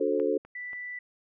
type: chord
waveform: sine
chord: D dominant seventh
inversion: none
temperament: just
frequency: 293.7 / 367.1 / 440.5 / 528.6 Hz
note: D4 / F#4 / A4 / C5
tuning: 0 / -14 / +2 / +18 cents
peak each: -31 / -30 / -27 / -30 dBFS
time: 0-0.38 s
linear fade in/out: 10 ms
type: clicks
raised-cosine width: 0.5 ms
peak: -30 / -35 / -34 dBFS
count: 3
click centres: 0.199 / 0.45 / 0.732 s
type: tone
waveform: sine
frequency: 1975.5 Hz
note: B6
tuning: in tune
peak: -35 dBFS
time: 0.55-0.99 s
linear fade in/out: 5 ms
effects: none